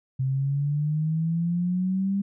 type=exponential sweep; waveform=sine; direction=up; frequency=130.5 to 200 Hz; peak=-22 dBFS; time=0.19-2.22 s; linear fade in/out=10 ms; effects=none